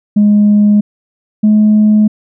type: tone pair in turn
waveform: sine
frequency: 207.7 / 212.7 Hz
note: G#3 / G#3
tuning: 0 / +42 cents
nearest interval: unison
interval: 42 cents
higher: second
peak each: -3 dBFS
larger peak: neither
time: 0.16-0.81 / 1.43-2.08 s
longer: neither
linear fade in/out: 10 ms
effects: tanh soft clip ceiling -2 dBFS